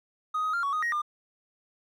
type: tone with pitch steps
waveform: triangle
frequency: 1249 / 1258 / 1391 / 1120 / 1245 / 1881 / 1202 Hz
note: D#6 / D#6 / F6 / C#6 / D#6 / A#6 / D6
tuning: +6 / +19 / -7 / +18 / +1 / +15 / +40 cents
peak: -23 dBFS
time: 0.34-1.019 s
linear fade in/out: 10 ms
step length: 97 ms
effects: tanh soft clip ceiling -21 dBFS